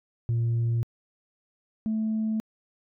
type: tone pair in turn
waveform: sine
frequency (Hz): 116.54 / 219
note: A#2 / A3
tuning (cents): 0 / -8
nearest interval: major seventh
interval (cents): 1092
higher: second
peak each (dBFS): -20 / -23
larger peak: first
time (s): 0.29-0.83 / 1.86-2.4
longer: neither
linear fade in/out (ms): 0
effects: tanh soft clip ceiling -21 dBFS